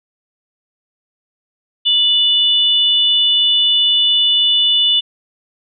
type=tone pair together; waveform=sine; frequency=2945 / 3502 Hz; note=F#7 / A7; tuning=-9 / -9 cents; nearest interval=minor third; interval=300 cents; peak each=-13 dBFS; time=1.85-5.01 s; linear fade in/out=20 ms; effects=none

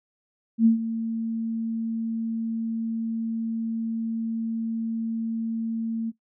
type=tone with ADSR envelope; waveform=sine; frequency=226.3 Hz; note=A3; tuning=49 cents sharp; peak=-12 dBFS; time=0.58-6.12 s; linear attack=77 ms; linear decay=120 ms; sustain=-13 dB; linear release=32 ms; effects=noise-tail reverb RT60 0.1 s tail -17 dB re dry

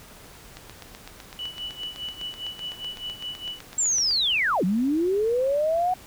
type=click train; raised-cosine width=0.2 ms; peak=-22 dBFS; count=29; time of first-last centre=0.57-4.11 s; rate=7.91 Hz
type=tone with tremolo; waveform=sine; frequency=2960 Hz; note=F#7; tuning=in tune; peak=-29 dBFS; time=1.39-3.59 s; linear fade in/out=0 ms; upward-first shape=sine; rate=4.9 Hz; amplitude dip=80%
type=linear two-way sweep; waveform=sine; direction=down then up; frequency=7600 to 172.4 to 746 Hz; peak=-20 dBFS; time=3.78-5.94 s; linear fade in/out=5 ms; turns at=4.64 s
effects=pink hiss -47 dBFS RMS until 6.06 s

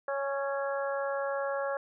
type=harmonic tone with a mistuned harmonic; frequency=277.2 Hz; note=C#4; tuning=in tune; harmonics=2 / 3 / 4 / 5 / 6; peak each=-31 / -39 / -39 / -40 / -40 dBFS; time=0.08-1.77 s; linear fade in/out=2 ms; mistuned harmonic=5; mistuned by=-18 cents; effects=none

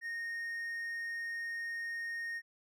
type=tone; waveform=triangle; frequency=1852 Hz; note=A#6; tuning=12 cents flat; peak=-35 dBFS; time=0.01-2.42 s; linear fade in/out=50 ms; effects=none

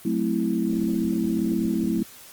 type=chord; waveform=sine; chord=F# half-diminished seventh; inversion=none; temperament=equal; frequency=185 / 220 / 261.6 / 329.6 Hz; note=F#3 / A3 / C4 / E4; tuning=0 / 0 / 0 / 0 cents; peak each=-28 / -25 / -29 / -26 dBFS; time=0.05-2.03 s; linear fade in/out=5 ms; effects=white hiss -46 dBFS RMS until 2.32 s + Opus 24 kbps

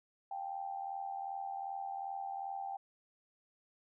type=tone with amplitude modulation; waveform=sine; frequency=786 Hz; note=G5; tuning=4 cents sharp; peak=-35 dBFS; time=0.31-2.77 s; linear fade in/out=5 ms; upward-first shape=sine; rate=82.6 Hz; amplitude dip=70%; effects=none

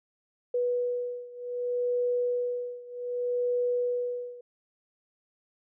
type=beating tone pair; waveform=sine; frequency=489.4 / 490.05 Hz; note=B4 / B4; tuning=-16 / -13 cents; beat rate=0.65 Hz; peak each=-29 / -31 dBFS; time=0.54-4.41 s; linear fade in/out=5 ms; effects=none

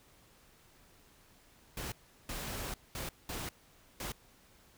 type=noise bursts at uneven times; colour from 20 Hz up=pink; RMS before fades=-40 dBFS; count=5; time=1.77-1.92 / 2.29-2.74 / 2.95-3.09 / 3.29-3.49 / 4-4.12 s; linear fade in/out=2 ms; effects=pink hiss -63 dBFS RMS until 4.77 s

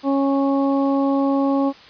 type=harmonic tone; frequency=275.5 Hz; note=C#4; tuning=11 cents flat; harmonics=1 / 2 / 3 / 4; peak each=-17 / -23 / -27 / -29 dBFS; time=0.03-1.73 s; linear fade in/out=50 ms; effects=white hiss -44 dBFS RMS until 1.89 s + resampled to 11025 Hz

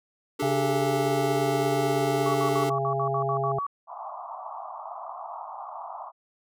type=chord; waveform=square; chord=D suspended fourth; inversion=none; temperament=equal with one note detuned; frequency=293.7 / 392 / 437.5 Hz; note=D4 / G4 / A4; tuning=0 / 0 / -10 cents; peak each=-31 dBFS; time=0.39-2.7 s; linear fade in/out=10 ms
type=harmonic tone; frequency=136.2 Hz; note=C#3; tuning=30 cents flat; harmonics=1 / 3 / 5 / 6; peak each=-30 / -30 / -29 / -32 dBFS; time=0.42-3.59 s; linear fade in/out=5 ms
type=tone bursts; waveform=sine; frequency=1132 Hz; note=C#6; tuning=36 cents sharp; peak=-27 dBFS; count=10; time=2.26-3.666 s; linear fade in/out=2 ms; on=83 ms; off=64 ms
type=band-pass noise; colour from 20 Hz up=pink; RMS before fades=-38 dBFS; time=3.87-6.12 s; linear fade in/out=50 ms; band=650 to 1200 Hz; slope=96 dB/octave
effects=none

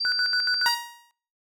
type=tone; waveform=sine; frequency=4699 Hz; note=D8; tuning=in tune; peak=-24 dBFS; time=0-0.75 s; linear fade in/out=10 ms
type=tone with tremolo; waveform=triangle; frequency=1480 Hz; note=F#6; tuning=in tune; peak=-21 dBFS; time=0.05-0.69 s; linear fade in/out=0 ms; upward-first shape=square; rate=7.1 Hz; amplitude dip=80%
type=tone with exponential decay; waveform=sawtooth; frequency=946 Hz; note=A#5; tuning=25 cents sharp; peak=-16 dBFS; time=0.66-1.11 s; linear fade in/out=0 ms; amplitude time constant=96 ms
effects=noise-tail reverb RT60 0.5 s tail -21 dB re dry

